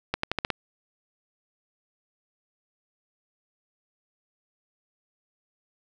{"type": "accelerating click train", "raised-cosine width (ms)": 0.3, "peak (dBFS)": -9, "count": 6, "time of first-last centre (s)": [0.14, 0.503], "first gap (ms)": 94, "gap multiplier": 0.87, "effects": []}